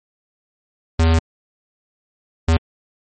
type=tone bursts at uneven times; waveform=square; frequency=81.8 Hz; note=E2; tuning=13 cents flat; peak=-12 dBFS; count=2; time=0.99-1.19 / 2.48-2.57 s; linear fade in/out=5 ms; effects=MP3 32 kbps